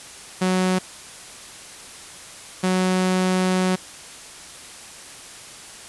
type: tone pair in turn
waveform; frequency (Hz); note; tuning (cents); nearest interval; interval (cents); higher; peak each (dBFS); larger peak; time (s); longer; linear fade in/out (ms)
sawtooth; 185 / 185; F#3 / F#3; 0 / 0; unison; 0; neither; -14; neither; 0.41-0.79 / 2.63-3.76; second; 10
effects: white hiss -40 dBFS RMS until 5.88 s + resampled to 24000 Hz